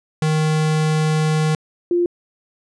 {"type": "tone pair in turn", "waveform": ["square", "sine"], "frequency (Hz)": [155.56, 349.2], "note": ["D#3", "F4"], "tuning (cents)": [0, 0], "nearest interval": "octave + major second", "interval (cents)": 1400, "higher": "second", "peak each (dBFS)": [-16, -14], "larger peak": "second", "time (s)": [[0.22, 1.55], [1.91, 2.06]], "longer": "first", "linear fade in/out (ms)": 2, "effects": ["resampled to 22050 Hz"]}